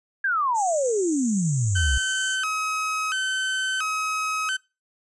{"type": "exponential sweep", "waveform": "sine", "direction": "down", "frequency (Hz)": [1653, 60.9], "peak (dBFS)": -20, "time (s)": [0.24, 1.98], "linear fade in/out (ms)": 5}
{"type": "band-pass noise", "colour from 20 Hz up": "pink", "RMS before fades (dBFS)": -35, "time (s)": [0.54, 2.38], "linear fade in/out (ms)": 50, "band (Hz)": [6300, 8100], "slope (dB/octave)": 96}
{"type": "tone with vibrato", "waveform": "30% pulse", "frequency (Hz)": 1396.9, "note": "F6", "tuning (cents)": 0, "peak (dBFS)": -21, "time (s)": [1.75, 4.57], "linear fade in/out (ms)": 10, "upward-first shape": "square", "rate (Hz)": 0.73, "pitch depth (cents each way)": 160}
{"effects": ["noise-tail reverb RT60 0.3 s tail -25 dB re dry", "resampled to 24000 Hz"]}